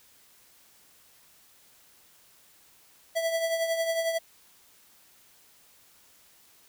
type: tone with tremolo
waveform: square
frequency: 659.3 Hz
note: E5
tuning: in tune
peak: -24 dBFS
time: 3.15-4.19 s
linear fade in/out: 20 ms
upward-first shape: triangle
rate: 11 Hz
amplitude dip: 60%
effects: white hiss -59 dBFS RMS until 6.68 s